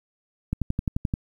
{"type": "click train", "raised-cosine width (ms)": 5, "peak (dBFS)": -12, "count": 8, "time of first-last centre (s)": [0.53, 1.139], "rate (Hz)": 11.5, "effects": ["9-bit"]}